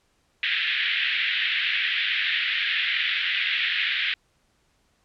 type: band-pass noise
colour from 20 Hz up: pink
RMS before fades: -25 dBFS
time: 0.43-4.14 s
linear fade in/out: 2 ms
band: 1700 to 3600 Hz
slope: 48 dB/octave
effects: pink hiss -67 dBFS RMS until 5.04 s + low-pass 9000 Hz 12 dB/octave